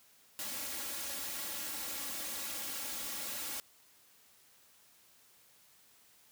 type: noise with comb filter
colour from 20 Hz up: white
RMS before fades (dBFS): -40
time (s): 0.39-3.6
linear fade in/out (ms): 0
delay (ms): 3.6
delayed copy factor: +0.85
effects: white hiss -64 dBFS RMS until 6.31 s + high-pass 60 Hz 12 dB/octave